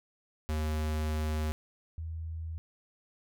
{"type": "tone pair in turn", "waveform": ["square", "sine"], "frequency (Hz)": [77.2, 81.07], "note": ["D#2", "E2"], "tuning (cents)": [-13, -28], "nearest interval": "minor second", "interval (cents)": 85, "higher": "second", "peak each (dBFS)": [-30, -35], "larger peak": "first", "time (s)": [[0.49, 1.52], [1.98, 2.58]], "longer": "first", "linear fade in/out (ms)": 0, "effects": []}